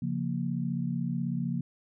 sine chord, Bb minor, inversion first, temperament equal, 138.59 / 174.61 / 233.1 Hz, Db3 / F3 / Bb3, 0 / 0 / 0 cents, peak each -33 / -32 / -33 dBFS, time 0.02-1.61 s, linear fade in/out 5 ms, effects none

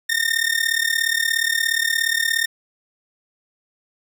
sawtooth tone with amplitude modulation, 1824 Hz, A#6, 38 cents flat, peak -11 dBFS, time 0.09-2.46 s, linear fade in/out 10 ms, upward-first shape sine, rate 37 Hz, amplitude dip 85%, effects none

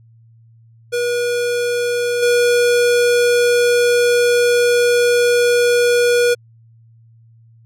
square tone with level steps, 482.3 Hz, B4, 41 cents flat, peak -17 / -12 dBFS, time 0.92-6.35 s, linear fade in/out 20 ms, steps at 2.22 s, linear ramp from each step 10 ms, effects added 114 Hz sine -45 dBFS peak until 7.65 s + low-pass 12000 Hz 12 dB/octave

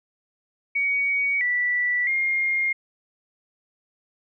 sine tone with pitch steps, 2248 / 1964 / 2127 Hz, C#7 / B6 / C7, +24 / -10 / +28 cents, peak -20 dBFS, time 0.75-2.73 s, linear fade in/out 10 ms, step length 660 ms, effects none

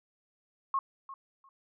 sine tone with echo, 1085 Hz, C#6, 37 cents flat, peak -26 dBFS, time 0.74-0.79 s, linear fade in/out 2 ms, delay 350 ms, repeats 2, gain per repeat -15 dB, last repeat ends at 1.49 s, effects none

